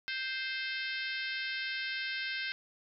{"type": "harmonic tone", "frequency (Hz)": 523.3, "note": "C5", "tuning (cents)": 0, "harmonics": [3, 4, 5, 6, 7, 8, 9, 10], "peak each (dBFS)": [-38, -40, -42, -44, -45, -46, -47, -48], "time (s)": [0.08, 2.52], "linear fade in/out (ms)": 0, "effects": []}